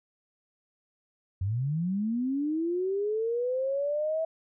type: linear sweep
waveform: sine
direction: up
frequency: 88.8 to 652 Hz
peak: -26 dBFS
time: 1.41-4.25 s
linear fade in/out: 5 ms
effects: none